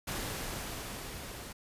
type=noise with level ramp; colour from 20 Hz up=pink; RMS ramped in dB=-36 to -45 dBFS; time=0.07-1.53 s; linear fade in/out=10 ms; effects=resampled to 32000 Hz